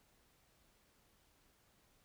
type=silence; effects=pink hiss -72 dBFS RMS until 2.04 s